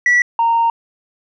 sine tone pair in turn, 1951 / 923.9 Hz, B6 / A#5, -22 / -16 cents, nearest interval octave + minor second, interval 1294 cents, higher first, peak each -7 / -10 dBFS, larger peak first, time 0.06-0.22 / 0.39-0.7 s, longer second, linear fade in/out 2 ms, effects tanh soft clip ceiling -8 dBFS

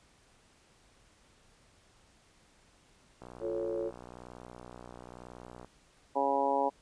click train, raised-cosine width 1 ms, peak -33 dBFS, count 149, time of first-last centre 3.22-5.646 s, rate 61 Hz
sine chord, F augmented, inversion none, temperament equal, 349.2 / 440 / 554.4 Hz, F4 / A4 / C#5, 0 / 0 / 0 cents, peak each -36 dBFS, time 3.4-3.92 s, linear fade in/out 50 ms
harmonic tone, 138.59 Hz, C#3, in tune, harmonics 2 / 3 / 4 / 5 / 6 / 7, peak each -37 / -36 / -32 / -36 / -31 / -33 dBFS, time 6.15-6.7 s, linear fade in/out 20 ms
effects pink hiss -64 dBFS RMS until 6.81 s + resampled to 22050 Hz

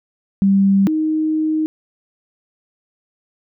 sine tone pair in turn, 196 / 312.3 Hz, G3 / D#4, 0 / +7 cents, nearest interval minor sixth, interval 807 cents, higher second, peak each -10 / -15 dBFS, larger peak first, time 0.42-0.87 / 0.87-1.66 s, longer second, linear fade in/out 0 ms, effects none

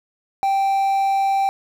triangle tone with quantisation, 783 Hz, G5, 2 cents flat, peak -14 dBFS, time 0.43-1.49 s, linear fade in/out 0 ms, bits 7, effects none

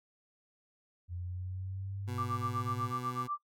sine linear sweep, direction up, 87.31 to 110 Hz, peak -37 dBFS, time 1.08-2.93 s, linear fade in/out 50 ms
20% pulse tone with pitch glide, 123.47 to 124.33 Hz, B2 to B2, 0 to +12 cents, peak -34 dBFS, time 2.07-3.28 s, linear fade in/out 20 ms, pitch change +12 cents, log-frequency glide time 2.31-2.69 s
sine tone with tremolo, 1174.7 Hz, D6, in tune, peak -31 dBFS, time 2.18-3.38 s, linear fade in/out 2 ms, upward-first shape sine, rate 8.1 Hz, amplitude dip 100%
effects noise-tail reverb RT60 0.1 s tail -18 dB re dry

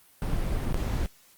brown noise with dropouts, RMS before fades -27 dBFS, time 0.22-1.06 s, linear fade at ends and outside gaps 0 ms, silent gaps 0.725-0.744 s, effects white hiss -58 dBFS RMS until 1.37 s + Opus 32 kbps

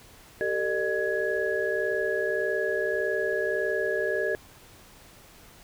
sine tone cluster, 389.2 / 450.9 / 605 / 1675 Hz, G4 / A4 / D#5 / G#6, -12 / +42 / -49 / +14 cents, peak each -30 dBFS, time 0.41-4.35 s, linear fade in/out 0 ms, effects pink hiss -52 dBFS RMS until 5.63 s

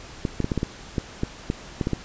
clicks, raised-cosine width 3 ms, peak -10 dBFS, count 12, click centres 0.252 / 0.403 / 0.444 / 0.518 / 0.577 / 0.631 / 0.982 / 1.234 / 1.501 / 1.812 / 1.871 / 1.933 s, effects pink hiss -42 dBFS RMS until 2.04 s + resampled to 16000 Hz

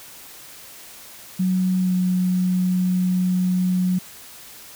sine tone with pitch glide, 185 to 182.66 Hz, F#3 to F#3, 0 to -22 cents, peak -17 dBFS, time 1.39-3.99 s, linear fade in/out 10 ms, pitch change -22 cents, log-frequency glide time 1.8-1.93 s, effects white hiss -42 dBFS RMS until 4.75 s

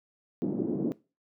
white band-pass noise, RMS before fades -30 dBFS, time 0.42-0.92 s, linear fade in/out 0 ms, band 180 to 330 Hz, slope 24 dB/octave, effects noise-tail reverb RT60 0.3 s tail -20 dB re dry

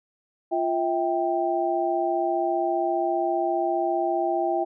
sine tone cluster, 346.5 / 650 / 785 Hz, F4 / E5 / G5, -14 / -24 / +2 cents, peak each -26 dBFS, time 0.51-4.65 s, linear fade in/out 20 ms, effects none

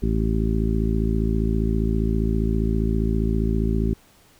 harmonic tone, 55 Hz, A1, in tune, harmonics 1 / 2 / 3 / 4 / 5 / 6 / 7, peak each -22 / -27 / -27 / -26 / -32 / -32 / -30 dBFS, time 0.02-3.94 s, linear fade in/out 10 ms, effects pink hiss -55 dBFS RMS until 4.39 s

